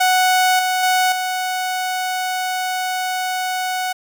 sawtooth tone with level steps, 740 Hz, F#5, in tune, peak -9 / -13 / -10 / -16 dBFS, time 0-3.93 s, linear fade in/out 10 ms, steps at 0.59 / 0.83 / 1.12 s, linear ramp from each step 2 ms, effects none

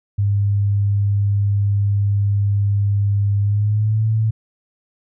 sine tone with pitch glide, 101.1 to 110.25 Hz, G#2 to A2, -46 to +4 cents, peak -14 dBFS, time 0.18-4.31 s, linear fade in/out 10 ms, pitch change +150 cents, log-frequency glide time 3.4-4.06 s, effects none

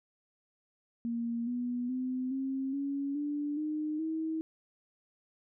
sine tone with pitch steps, 233.9 / 244.5 / 255.7 / 267.3 / 279.4 / 292.2 / 305.4 / 319.3 Hz, A#3 / B3 / C4 / C4 / C#4 / D4 / D#4 / D#4, +6 / -17 / -40 / +37 / +14 / -9 / -32 / +45 cents, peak -31 dBFS, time 1.05-4.41 s, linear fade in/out 0 ms, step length 420 ms, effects none

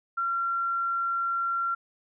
sine tone, 1370 Hz, F6, 34 cents flat, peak -25 dBFS, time 0.17-1.75 s, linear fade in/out 10 ms, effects none

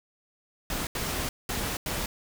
pink noise bursts at uneven times, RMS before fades -31 dBFS, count 4, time 0.7-0.87 / 0.95-1.29 / 1.49-1.77 / 1.86-2.06 s, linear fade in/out 2 ms, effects none

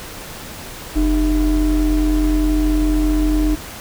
triangle ring-modulated tone, 174.9 Hz, F3, 3 cents sharp, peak -8 dBFS, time 0.95-3.56 s, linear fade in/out 20 ms, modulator 130 Hz, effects pink hiss -33 dBFS RMS until 3.8 s

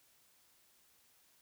silence, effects white hiss -69 dBFS RMS until 1.41 s

